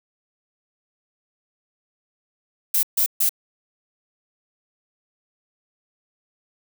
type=noise bursts; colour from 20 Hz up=violet; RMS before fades=-19 dBFS; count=3; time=2.74-3.293 s; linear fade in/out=5 ms; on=91 ms; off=140 ms; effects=none